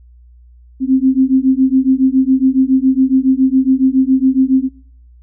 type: beating tone pair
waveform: sine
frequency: 259.5 / 266.7 Hz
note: C4 / C4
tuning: -14 / +33 cents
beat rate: 7.2 Hz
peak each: -12 dBFS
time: 0.8-4.69 s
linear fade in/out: 50 ms
effects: noise-tail reverb RT60 0.6 s tail -22 dB re dry + added 60 Hz sine -40 dBFS peak until 5.22 s